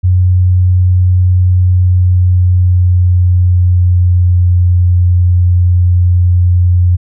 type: tone with pitch glide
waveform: sine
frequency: 91 to 88.97 Hz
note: F#2 to F2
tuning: -28 to +33 cents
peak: -5 dBFS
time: 0.03-6.97 s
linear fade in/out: 20 ms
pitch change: -39 cents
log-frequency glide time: 1.52-4.56 s
effects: none